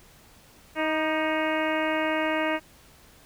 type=harmonic tone with a mistuned harmonic; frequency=313.8 Hz; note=D#4; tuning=15 cents sharp; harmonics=1 / 2 / 3 / 4 / 5 / 6 / 7 / 8 / 9; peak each=-29 / -28 / -32 / -35 / -34 / -34 / -34 / -38 / -39 dBFS; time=0.75-2.6 s; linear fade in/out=50 ms; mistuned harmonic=4; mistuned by=-40 cents; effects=pink hiss -54 dBFS RMS until 3.25 s